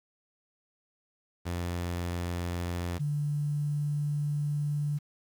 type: tone pair in turn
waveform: sawtooth / sine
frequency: 87.31 / 146.84 Hz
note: F2 / D3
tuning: 0 / 0 cents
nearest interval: major sixth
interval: 900 cents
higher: second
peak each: -27 / -27 dBFS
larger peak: neither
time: 1.45-2.99 / 2.99-4.99 s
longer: second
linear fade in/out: 20 ms
effects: 9-bit